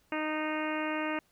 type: harmonic tone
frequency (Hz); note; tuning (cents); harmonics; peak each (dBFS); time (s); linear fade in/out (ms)
308.7; D#4; -14; 1 / 2 / 3 / 4 / 5 / 6 / 7 / 8 / 9; -34 / -37 / -39 / -40 / -41 / -42 / -42 / -43 / -44; 0.12-1.19; 2
effects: pink hiss -69 dBFS RMS until 1.31 s